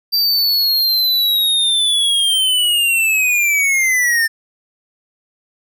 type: linear sweep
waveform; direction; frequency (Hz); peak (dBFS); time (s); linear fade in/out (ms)
square; down; 4699 to 1787; -13; 0.12-4.28; 20
effects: none